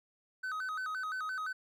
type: tone with vibrato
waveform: triangle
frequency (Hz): 1383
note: F6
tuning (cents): -17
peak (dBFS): -33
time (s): 0.43-1.53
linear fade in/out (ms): 10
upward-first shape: square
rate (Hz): 5.8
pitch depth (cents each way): 160
effects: none